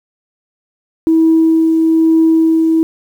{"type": "tone with tremolo", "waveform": "sine", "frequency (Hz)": 323.6, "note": "E4", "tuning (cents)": -32, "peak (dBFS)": -5, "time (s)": [1.07, 2.83], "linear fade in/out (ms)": 0, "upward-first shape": "triangle", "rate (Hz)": 1.1, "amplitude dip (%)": 30, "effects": ["tanh soft clip ceiling -2 dBFS", "7-bit"]}